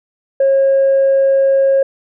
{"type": "tone", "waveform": "sine", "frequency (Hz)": 543, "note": "C#5", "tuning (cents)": -36, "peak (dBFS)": -7, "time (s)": [0.4, 1.83], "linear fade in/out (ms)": 5, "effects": ["tanh soft clip ceiling -6 dBFS"]}